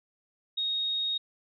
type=tone; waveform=sine; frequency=3740 Hz; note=A#7; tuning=5 cents sharp; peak=-27 dBFS; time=0.57-1.18 s; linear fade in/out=10 ms; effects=none

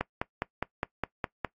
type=click train; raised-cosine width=0.5 ms; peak=-13 dBFS; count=8; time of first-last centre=0.01-1.447 s; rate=4.87 Hz; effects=noise-tail reverb RT60 0.1 s tail -21 dB re dry + AAC 32 kbps

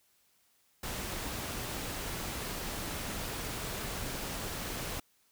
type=noise; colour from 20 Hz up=pink; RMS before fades=-38 dBFS; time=0.83-5 s; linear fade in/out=5 ms; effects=white hiss -70 dBFS RMS until 5.31 s

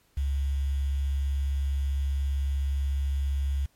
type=tone with quantisation; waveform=sine; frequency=69 Hz; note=C#2; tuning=7 cents flat; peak=-24 dBFS; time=0.17-3.66 s; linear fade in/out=5 ms; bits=8; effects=pink hiss -66 dBFS RMS until 3.75 s + MP3 64 kbps

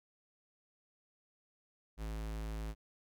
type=tone; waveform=square; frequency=54 Hz; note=A1; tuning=32 cents flat; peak=-39 dBFS; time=1.97-2.75 s; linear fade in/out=50 ms; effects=none

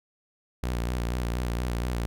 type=tone with vibrato; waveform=sawtooth; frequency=60.1 Hz; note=B1; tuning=46 cents flat; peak=-23 dBFS; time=0.63-2.06 s; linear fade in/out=0 ms; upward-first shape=square; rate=4.2 Hz; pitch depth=49 cents each way; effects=none

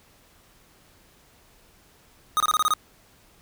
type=tone bursts; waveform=square; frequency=1244.5 Hz; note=D#6; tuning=in tune; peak=-19 dBFS; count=7; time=2.37-2.737 s; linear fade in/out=0 ms; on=31 ms; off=25 ms; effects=pink hiss -57 dBFS RMS until 3.41 s

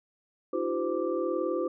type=tone cluster; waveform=sine; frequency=302.4 / 340.8 / 381.5 / 514 / 1174 Hz; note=D#4 / F4 / G4 / C5 / D6; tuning=-49 / -42 / -47 / -31 / -1 cents; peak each=-37 / -31 / -33 / -31 / -39 dBFS; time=0.53-1.68 s; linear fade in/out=5 ms; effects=none

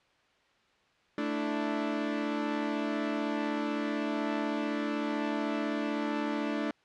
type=chord; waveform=sawtooth; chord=A suspended fourth; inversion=none; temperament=equal; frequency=220 / 293.7 / 329.6 Hz; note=A3 / D4 / E4; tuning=0 / 0 / 0 cents; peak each=-31 / -28 / -34 dBFS; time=1.18-6.71 s; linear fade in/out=2 ms; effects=white hiss -66 dBFS RMS until 6.84 s + low-pass 3000 Hz 12 dB/octave

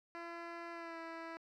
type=tone with pitch glide; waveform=10% pulse; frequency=339.2 to 329.4 Hz; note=E4 to E4; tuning=+50 to -1 cents; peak=-36 dBFS; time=0.15-1.37 s; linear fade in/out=0 ms; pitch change=-51 cents; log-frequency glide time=0.72-0.99 s; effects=low-pass 3000 Hz 12 dB/octave + 13-bit

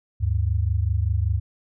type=tone pair together; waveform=sine; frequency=75.49 / 100.7 Hz; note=D2 / G2; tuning=+48 / +47 cents; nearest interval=perfect fourth; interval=499 cents; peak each=-22 dBFS; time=0.2-1.4 s; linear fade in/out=20 ms; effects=none

